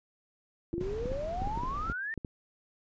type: exponential sweep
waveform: sine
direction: up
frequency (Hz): 328.2 to 1846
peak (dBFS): -33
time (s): 0.73-2.14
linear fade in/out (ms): 0
type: clicks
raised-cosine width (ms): 3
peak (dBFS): -24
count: 12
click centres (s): 0.74 / 0.781 / 0.812 / 1.057 / 1.118 / 1.42 / 1.473 / 1.575 / 1.635 / 1.899 / 2.177 / 2.248
type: noise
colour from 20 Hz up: brown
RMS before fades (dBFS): -38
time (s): 0.8-1.93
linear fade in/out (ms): 10
effects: resampled to 16000 Hz